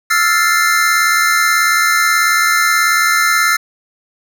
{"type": "chord", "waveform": "square", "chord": "F major seventh", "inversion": "third", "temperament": "equal", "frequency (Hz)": [1318.5, 1396.9, 1760, 2093], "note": ["E6", "F6", "A6", "C7"], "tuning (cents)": [0, 0, 0, 0], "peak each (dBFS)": -17, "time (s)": [0.1, 3.57], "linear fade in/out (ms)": 10, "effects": []}